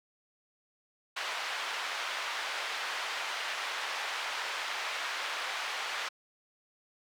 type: band-pass noise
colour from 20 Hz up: pink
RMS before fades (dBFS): -36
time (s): 1.16-6.09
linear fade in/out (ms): 10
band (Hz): 1000 to 3700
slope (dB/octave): 12
effects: high-pass 400 Hz 12 dB/octave